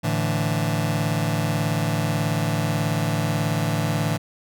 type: chord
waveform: sawtooth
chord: A suspended fourth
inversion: none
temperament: just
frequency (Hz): 110 / 146.67 / 165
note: A2 / D3 / E3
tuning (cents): 0 / -2 / +2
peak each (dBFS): -21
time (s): 0.03-4.18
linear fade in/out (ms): 20
effects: none